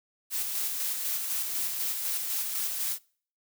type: noise with tremolo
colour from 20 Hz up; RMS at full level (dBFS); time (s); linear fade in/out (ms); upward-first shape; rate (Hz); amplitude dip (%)
blue; -30; 0.3-2.99; 50; square; 4; 30
effects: noise-tail reverb RT60 0.5 s tail -25 dB re dry